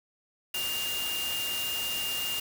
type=tone in noise; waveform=sine; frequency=2812 Hz; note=F7; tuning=11 cents sharp; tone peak=-31 dBFS; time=0.54-2.4 s; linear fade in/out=5 ms; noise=white; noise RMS=-35 dBFS; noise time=0.54-2.4 s; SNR=+1 dB; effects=none